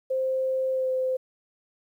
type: tone with pitch glide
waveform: sine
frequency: 523.3 to 517 Hz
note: C5 to C5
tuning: 0 to -21 cents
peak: -23 dBFS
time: 0.1-1.17 s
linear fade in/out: 10 ms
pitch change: -21 cents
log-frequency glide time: 0.72-0.9 s
effects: 10-bit